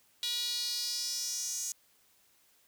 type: tone with high-pass filter sweep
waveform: sawtooth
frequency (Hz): 482.1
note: B4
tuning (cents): -42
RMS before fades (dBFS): -35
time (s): 0.23-1.72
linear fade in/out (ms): 0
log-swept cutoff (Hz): 3700 to 6700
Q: 4.8
effects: white hiss -67 dBFS RMS until 2.67 s